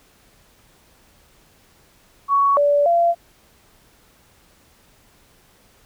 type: tone with pitch steps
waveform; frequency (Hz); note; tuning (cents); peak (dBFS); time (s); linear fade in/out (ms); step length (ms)
sine; 1118 / 578 / 685; C#6 / D5 / F5; +14 / -28 / -34; -13; 2.28-3.15; 50; 290
effects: pink hiss -55 dBFS RMS until 5.85 s